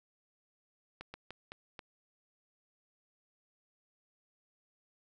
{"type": "slowing click train", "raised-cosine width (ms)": 0.3, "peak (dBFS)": -28, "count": 5, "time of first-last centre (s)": [1.01, 1.792], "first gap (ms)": 130, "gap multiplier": 1.28, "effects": []}